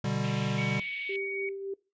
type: chord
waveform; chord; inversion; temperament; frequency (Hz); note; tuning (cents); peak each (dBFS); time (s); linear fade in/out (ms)
square; G major; first; equal; 123.47 / 146.83 / 196; B2 / D3 / G3; 0 / 0 / 0; -33; 0.04-0.8; 5
type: band-pass noise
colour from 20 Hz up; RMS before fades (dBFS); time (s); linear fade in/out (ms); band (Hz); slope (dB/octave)
white; -44; 0.24-1.16; 0; 2100 to 3400; 48
type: tone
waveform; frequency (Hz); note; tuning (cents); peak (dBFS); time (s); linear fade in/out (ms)
sine; 2244; C#7; +21; -33; 0.58-1.49; 2
type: tone with tremolo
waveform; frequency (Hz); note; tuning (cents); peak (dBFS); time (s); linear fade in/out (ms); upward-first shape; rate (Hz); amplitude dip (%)
sine; 392; G4; 0; -31; 1.09-1.74; 5; triangle; 3.5; 50
effects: noise-tail reverb RT60 0.3 s tail -22 dB re dry + resampled to 16000 Hz

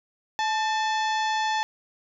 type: harmonic tone with a mistuned harmonic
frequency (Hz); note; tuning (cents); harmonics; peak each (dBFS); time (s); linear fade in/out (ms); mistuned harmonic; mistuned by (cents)
866; A5; -28; 1 / 2 / 3 / 4 / 5 / 6 / 7 / 8; -24 / -30 / -38 / -35 / -39 / -42 / -44 / -47; 0.39-1.63; 0; 2; +61
effects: none

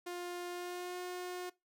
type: tone with pitch glide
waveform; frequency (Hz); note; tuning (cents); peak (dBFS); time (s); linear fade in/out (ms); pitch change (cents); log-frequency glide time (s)
sawtooth; 353.2 to 360; F4 to F#4; +20 to -47; -36; 0.06-1.5; 10; +33; 0.5-1
effects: noise-tail reverb RT60 0.2 s tail -21 dB re dry

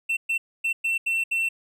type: tone bursts at uneven times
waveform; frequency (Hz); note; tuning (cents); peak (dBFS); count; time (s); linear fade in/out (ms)
triangle; 2696; E7; +38; -20; 6; 0.09-0.17 / 0.29-0.38 / 0.64-0.73 / 0.84-0.98 / 1.06-1.24 / 1.31-1.49; 10
effects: none

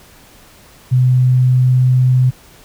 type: tone with pitch glide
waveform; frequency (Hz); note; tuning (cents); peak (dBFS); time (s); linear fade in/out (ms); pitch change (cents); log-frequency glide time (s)
sine; 126.9 to 127.64; B2 to C3; +47 to -43; -8; 0.91-2.31; 20; +10; 1.05-2.2
effects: pink hiss -44 dBFS RMS until 2.64 s

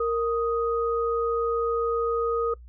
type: tone pair together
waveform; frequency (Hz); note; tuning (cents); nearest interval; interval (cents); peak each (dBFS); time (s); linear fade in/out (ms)
sine; 463.6 / 1248; A#4 / D#6; -10 / +5; octave + perfect fourth; 1715; -23 / -28; 0-2.54; 5
effects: noise-tail reverb RT60 0.1 s tail -22 dB re dry + added 60 Hz sine -43 dBFS peak until 2.68 s

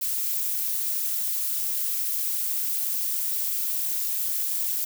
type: noise with amplitude modulation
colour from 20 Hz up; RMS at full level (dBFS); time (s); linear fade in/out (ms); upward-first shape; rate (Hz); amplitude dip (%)
violet; -24; 0.01-4.85; 10; sine; 246; 65
effects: none

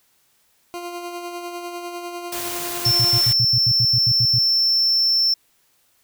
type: tone with tremolo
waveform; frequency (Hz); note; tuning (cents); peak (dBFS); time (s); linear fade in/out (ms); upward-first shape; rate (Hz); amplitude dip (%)
20% pulse; 349.2; F4; 0; -23; 0.74-3.21; 0; sine; 10; 40
type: noise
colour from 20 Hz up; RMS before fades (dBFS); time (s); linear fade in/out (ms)
white; -29; 2.32-3.33; 5
type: tone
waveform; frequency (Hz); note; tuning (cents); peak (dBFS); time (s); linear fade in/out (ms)
triangle; 5370; E8; +31; -14; 2.85-5.34; 5
type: tone bursts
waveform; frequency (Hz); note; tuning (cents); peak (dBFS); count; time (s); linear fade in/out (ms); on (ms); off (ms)
sine; 120; B2; -49; -19; 12; 2.86-4.388; 5; 54; 80
effects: white hiss -62 dBFS RMS until 6.03 s

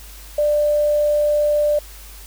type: tone with quantisation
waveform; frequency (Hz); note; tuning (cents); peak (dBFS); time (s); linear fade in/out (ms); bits
sine; 593; D5; +17; -14; 0.38-1.79; 5; 7
effects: added 50 Hz sine -38 dBFS peak until 2.26 s + white hiss -42 dBFS RMS until 2.26 s

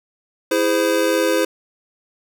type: chord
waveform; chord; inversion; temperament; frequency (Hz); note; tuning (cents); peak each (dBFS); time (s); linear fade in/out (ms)
square; E augmented; none; just; 329.6 / 412 / 515; E4 / G#4 / B#4; 0 / -14 / -28; -21 / -23 / -19; 0.51-1.45; 5
effects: none

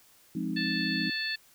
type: chord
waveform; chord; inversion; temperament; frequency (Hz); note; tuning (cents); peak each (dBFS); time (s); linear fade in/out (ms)
sine; F minor seventh; none; equal; 174.61 / 207.7 / 261.6 / 311.1; F3 / Ab3 / C4 / Eb4; 0 / 0 / 0 / 0; -35; 0.35-1.1; 5
type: harmonic tone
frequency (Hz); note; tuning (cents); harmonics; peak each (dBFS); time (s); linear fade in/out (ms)
880; A5; 0; 2 / 3 / 4 / 5; -33 / -37 / -39 / -34; 0.56-1.36; 10
effects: white hiss -60 dBFS RMS until 1.54 s

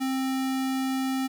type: tone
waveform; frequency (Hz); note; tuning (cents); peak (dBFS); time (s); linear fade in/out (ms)
square; 263.9; C4; +15; -26; 0-1.28; 20
effects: 10-bit

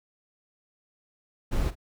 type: noise with echo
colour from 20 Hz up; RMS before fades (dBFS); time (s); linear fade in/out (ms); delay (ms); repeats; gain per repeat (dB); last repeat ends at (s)
brown; -26; 1.51-1.71; 20; 44; 1; -15; 1.754
effects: none

